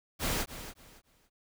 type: noise with echo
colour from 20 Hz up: pink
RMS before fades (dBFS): -31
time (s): 0.19-0.46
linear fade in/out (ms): 50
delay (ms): 280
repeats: 3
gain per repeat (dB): -12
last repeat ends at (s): 1.3
effects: none